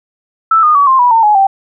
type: tone with pitch steps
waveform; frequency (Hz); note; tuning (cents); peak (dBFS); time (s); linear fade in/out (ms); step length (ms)
sine; 1320 / 1224.5 / 1135.9 / 1053.8 / 977.5 / 906.8 / 841.2 / 780.4; E6 / D#6 / C#6 / C6 / B5 / A#5 / G#5 / G5; +2 / -28 / +42 / +12 / -18 / -48 / +22 / -8; -5; 0.51-1.47; 5; 120
effects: none